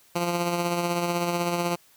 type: tone with tremolo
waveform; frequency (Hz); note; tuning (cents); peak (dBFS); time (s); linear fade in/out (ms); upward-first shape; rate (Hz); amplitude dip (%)
10% pulse; 173.4; F3; -12; -14; 0.15-1.76; 10; triangle; 16; 45
effects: white hiss -58 dBFS RMS until 1.96 s